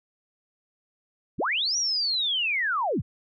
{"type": "linear two-way sweep", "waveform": "sine", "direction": "up then down", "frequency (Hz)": [41.2, 5850, 41.2], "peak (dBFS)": -23, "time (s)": [1.38, 3.02], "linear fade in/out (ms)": 20, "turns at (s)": 1.77, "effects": []}